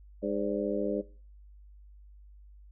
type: harmonic tone with a mistuned harmonic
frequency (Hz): 102.5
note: G#2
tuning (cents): -22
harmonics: 2 / 3 / 4 / 5 / 6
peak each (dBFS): -35 / -35 / -35 / -35 / -35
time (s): 0.22-1.02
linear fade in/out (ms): 20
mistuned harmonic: 6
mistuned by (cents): -83
effects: noise-tail reverb RT60 0.4 s tail -19 dB re dry + added 50 Hz sine -50 dBFS peak until 2.71 s